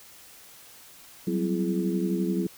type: tone cluster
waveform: sine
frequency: 185.4 / 197 / 256.2 / 336.8 / 421.4 Hz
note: F#3 / G3 / C4 / E4 / G#4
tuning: +4 / +9 / -36 / +37 / +25 cents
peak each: -27 / -33 / -33 / -29 / -35 dBFS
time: 1.27-2.47 s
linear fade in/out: 5 ms
effects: white hiss -50 dBFS RMS until 2.57 s

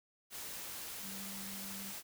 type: tone in noise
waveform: sine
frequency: 196 Hz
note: G3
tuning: in tune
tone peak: -48 dBFS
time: 1.01-1.94 s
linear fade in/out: 50 ms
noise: white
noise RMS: -45 dBFS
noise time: 0.3-2.03 s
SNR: -6 dB
effects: none

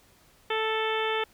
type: harmonic tone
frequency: 440 Hz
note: A4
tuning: in tune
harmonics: 1 / 2 / 3 / 4 / 5 / 6 / 7 / 8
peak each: -29 / -32 / -34 / -35 / -36 / -37 / -37 / -38 dBFS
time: 0.5-1.24 s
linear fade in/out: 5 ms
effects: pink hiss -60 dBFS RMS until 1.33 s

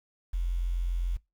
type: tone with quantisation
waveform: sine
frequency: 43.65 Hz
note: F1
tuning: in tune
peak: -26 dBFS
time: 0.33-1.17 s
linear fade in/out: 10 ms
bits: 9
effects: noise-tail reverb RT60 0.2 s tail -22 dB re dry

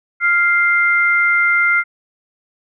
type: tone pair together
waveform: sine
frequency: 1399.1 / 2093 Hz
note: F6 / C7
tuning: +3 / 0 cents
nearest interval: perfect fifth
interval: 697 cents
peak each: -14 dBFS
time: 0.2-1.84 s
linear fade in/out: 50 ms
effects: none

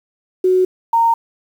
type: tone pair in turn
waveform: sine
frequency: 370 / 921.6 Hz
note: F#4 / A#5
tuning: 0 / -20 cents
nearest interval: octave + major third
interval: 1580 cents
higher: second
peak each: -10 dBFS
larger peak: neither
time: 0.44-0.65 / 0.93-1.14 s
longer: neither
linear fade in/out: 5 ms
effects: 7-bit

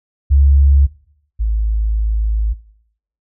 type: tone pair in turn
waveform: sine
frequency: 69.6 / 53.79 Hz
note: C#2 / A1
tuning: +8 / -39 cents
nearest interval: major third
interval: 447 cents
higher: first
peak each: -7 / -13 dBFS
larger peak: first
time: 0.3-0.87 / 1.39-2.54 s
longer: second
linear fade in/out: 20 ms
effects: noise-tail reverb RT60 0.7 s tail -19 dB re dry

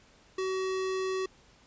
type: tone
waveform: square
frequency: 377.6 Hz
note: F#4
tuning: 35 cents sharp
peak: -30 dBFS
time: 0.38-1.26 s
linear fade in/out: 5 ms
effects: pink hiss -60 dBFS RMS until 1.66 s + resampled to 16000 Hz

